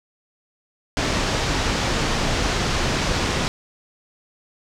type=low-pass noise; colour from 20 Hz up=pink; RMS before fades=-22 dBFS; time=0.97-3.48 s; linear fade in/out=0 ms; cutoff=6600 Hz; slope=24 dB/octave; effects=none